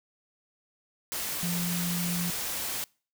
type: tone in noise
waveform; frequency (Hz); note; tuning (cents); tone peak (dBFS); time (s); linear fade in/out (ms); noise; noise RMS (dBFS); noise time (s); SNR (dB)
sine; 174.6; F3; 0; -29; 1.43-2.3; 0; white; -33; 1.12-2.84; +1
effects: noise-tail reverb RT60 0.4 s tail -26 dB re dry